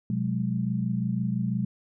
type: tone cluster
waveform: sine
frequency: 125.5 / 181.9 / 207.9 Hz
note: B2 / F#3 / G#3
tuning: +28 / -29 / +2 cents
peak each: -29 dBFS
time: 0.1-1.65 s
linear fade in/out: 2 ms
effects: none